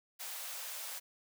white high-pass noise, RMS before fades -43 dBFS, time 0.19-1 s, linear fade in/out 20 ms, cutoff 510 Hz, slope 48 dB/octave, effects none

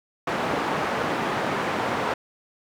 white band-pass noise, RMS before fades -26 dBFS, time 0.27-2.14 s, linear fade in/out 5 ms, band 140 to 1200 Hz, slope 12 dB/octave, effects none

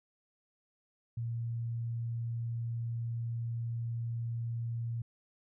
sine tone, 116.54 Hz, A#2, in tune, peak -33 dBFS, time 1.17-5.02 s, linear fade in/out 5 ms, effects none

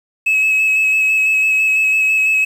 triangle tone with vibrato, 2578 Hz, E7, 39 cents flat, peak -9 dBFS, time 0.26-2.45 s, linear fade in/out 10 ms, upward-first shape square, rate 6 Hz, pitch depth 13 cents each way, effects tanh soft clip ceiling -6 dBFS + 7-bit

